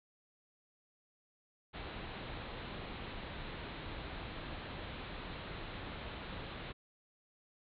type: low-pass noise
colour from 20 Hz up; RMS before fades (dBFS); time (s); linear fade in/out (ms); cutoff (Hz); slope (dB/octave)
pink; -45; 1.73-6.73; 20; 4100; 96
effects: none